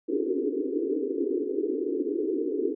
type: band-pass noise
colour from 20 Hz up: white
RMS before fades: -28 dBFS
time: 0.08-2.75 s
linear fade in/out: 20 ms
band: 270 to 450 Hz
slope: 96 dB/octave
effects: none